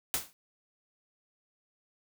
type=noise with exponential decay; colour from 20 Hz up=white; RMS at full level=-27 dBFS; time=0.14-0.33 s; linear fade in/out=0 ms; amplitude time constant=40 ms; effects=none